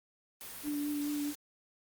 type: noise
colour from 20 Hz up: white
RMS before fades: -45 dBFS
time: 0.41-1.35 s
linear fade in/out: 0 ms
type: noise with exponential growth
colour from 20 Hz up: pink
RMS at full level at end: -45 dBFS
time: 0.56-0.69 s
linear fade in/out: 5 ms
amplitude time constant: 27 ms
type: tone with vibrato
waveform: sine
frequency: 292.5 Hz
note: D4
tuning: 7 cents flat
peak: -32 dBFS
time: 0.63-1.34 s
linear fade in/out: 50 ms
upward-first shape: sine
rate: 4.6 Hz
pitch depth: 15 cents each way
effects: Opus 32 kbps